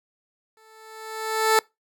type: tone with exponential growth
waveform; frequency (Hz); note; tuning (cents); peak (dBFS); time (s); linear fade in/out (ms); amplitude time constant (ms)
15% pulse; 440; A4; 0; -8; 0.57-1.59; 1; 220
effects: noise-tail reverb RT60 0.2 s tail -24 dB re dry